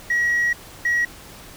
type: tone pair in turn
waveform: sine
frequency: 1910 / 1910 Hz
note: A#6 / A#6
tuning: +42 / +42 cents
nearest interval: unison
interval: 0 cents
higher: neither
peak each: -15 dBFS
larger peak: neither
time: 0.1-0.53 / 0.85-1.05 s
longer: first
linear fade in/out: 5 ms
effects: tanh soft clip ceiling -15 dBFS + pink hiss -42 dBFS RMS until 1.56 s

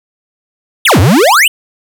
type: exponential two-way sweep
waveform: square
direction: down then up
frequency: 3857 to 82.7 to 3142 Hz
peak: -5 dBFS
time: 0.85-1.48 s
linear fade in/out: 5 ms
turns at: 1 s
effects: none

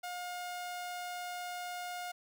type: tone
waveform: sawtooth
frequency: 714 Hz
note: F5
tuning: 38 cents sharp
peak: -35 dBFS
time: 0.03-2.12 s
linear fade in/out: 10 ms
effects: none

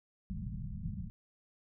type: low-pass noise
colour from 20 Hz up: white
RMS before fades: -40 dBFS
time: 0.3-1.1 s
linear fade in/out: 0 ms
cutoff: 210 Hz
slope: 96 dB/octave
effects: none

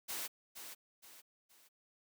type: noise with echo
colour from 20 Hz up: white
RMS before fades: -41 dBFS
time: 0.08-0.28 s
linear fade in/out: 20 ms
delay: 470 ms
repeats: 3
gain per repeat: -8 dB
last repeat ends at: 1.69 s
effects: high-pass 200 Hz 12 dB/octave

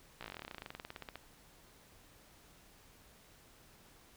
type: slowing click train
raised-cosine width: 0.3 ms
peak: -28 dBFS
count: 27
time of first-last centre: 0.21-1.157 s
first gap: 16 ms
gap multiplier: 1.06
effects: pink hiss -62 dBFS RMS until 4.16 s

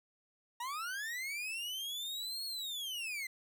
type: linear two-way sweep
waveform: 40% pulse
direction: up then down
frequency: 925 to 4360 to 2030 Hz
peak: -37 dBFS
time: 0.6-3.27 s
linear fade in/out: 5 ms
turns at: 2.45 s
effects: none

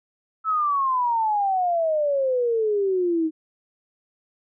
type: exponential sweep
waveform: sine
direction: down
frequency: 1318.5 to 311.1 Hz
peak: -19 dBFS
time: 0.44-3.31 s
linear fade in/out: 50 ms
effects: none

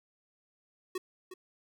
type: tone with echo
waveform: square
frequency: 370 Hz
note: F#4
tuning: in tune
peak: -33 dBFS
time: 0.95-0.98 s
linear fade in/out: 5 ms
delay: 360 ms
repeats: 1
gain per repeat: -11 dB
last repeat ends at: 1.34 s
effects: none

